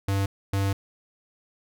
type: tone bursts at uneven times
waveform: square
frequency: 98.3 Hz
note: G2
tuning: 5 cents sharp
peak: -23 dBFS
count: 2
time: 0.08-0.26 / 0.53-0.73 s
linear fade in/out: 5 ms
effects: none